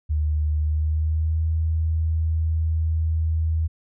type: tone with pitch glide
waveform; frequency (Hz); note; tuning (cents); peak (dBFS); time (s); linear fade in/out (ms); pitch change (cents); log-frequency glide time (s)
sine; 76 to 80.19; D#2 to E2; -40 to -47; -19; 0.09-3.68; 20; +93; 0.58-1.44
effects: none